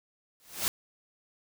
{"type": "noise with exponential growth", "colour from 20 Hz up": "white", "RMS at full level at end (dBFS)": -25, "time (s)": [0.4, 0.68], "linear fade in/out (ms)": 0, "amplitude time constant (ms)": 59, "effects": []}